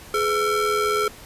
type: ring-modulated tone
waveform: square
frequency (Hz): 460.8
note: A#4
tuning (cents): -20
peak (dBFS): -17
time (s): 0.14-1.08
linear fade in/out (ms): 2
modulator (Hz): 881
effects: pink hiss -43 dBFS RMS until 1.25 s + resampled to 32000 Hz